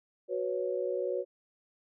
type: chord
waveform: sine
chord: F# suspended fourth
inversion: none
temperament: equal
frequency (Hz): 370 / 493.9 / 554.4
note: F#4 / B4 / C#5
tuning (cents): 0 / 0 / 0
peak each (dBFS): -34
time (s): 0.28-1.25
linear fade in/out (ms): 50
effects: none